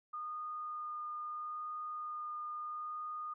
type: tone with vibrato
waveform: sine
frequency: 1223 Hz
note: D#6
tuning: 30 cents flat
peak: -39 dBFS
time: 0.13-3.34 s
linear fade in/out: 10 ms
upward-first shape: sine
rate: 0.76 Hz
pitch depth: 9 cents each way
effects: none